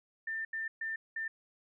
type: tone bursts at uneven times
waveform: sine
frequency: 1792 Hz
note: A6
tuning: 31 cents sharp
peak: -34 dBFS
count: 4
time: 0.27-0.45 / 0.53-0.68 / 0.81-0.96 / 1.16-1.28 s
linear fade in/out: 5 ms
effects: none